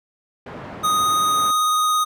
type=band-pass noise; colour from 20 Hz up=pink; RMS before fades=-35 dBFS; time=0.46-1.51 s; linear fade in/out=5 ms; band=130 to 1500 Hz; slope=12 dB/octave
type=tone with vibrato; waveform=square; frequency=1244.5 Hz; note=D#6; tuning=in tune; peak=-17 dBFS; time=0.83-2.05 s; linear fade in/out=20 ms; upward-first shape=sine; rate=18 Hz; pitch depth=11 cents each way
effects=none